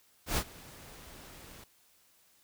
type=noise with ADSR envelope; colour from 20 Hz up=pink; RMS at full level=-29 dBFS; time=0.26-1.64 s; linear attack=110 ms; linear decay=65 ms; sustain=-22 dB; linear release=4 ms; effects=white hiss -66 dBFS RMS until 2.43 s